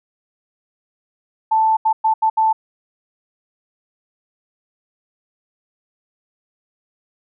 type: tone bursts at uneven times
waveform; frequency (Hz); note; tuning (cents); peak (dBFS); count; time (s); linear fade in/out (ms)
sine; 881; A5; +2; -12; 5; 1.51-1.77 / 1.85-1.93 / 2.04-2.14 / 2.22-2.3 / 2.37-2.53; 10
effects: none